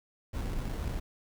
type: noise with sample-and-hold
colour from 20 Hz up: brown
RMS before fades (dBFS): -34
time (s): 0.33-1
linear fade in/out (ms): 10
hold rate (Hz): 2450
effects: none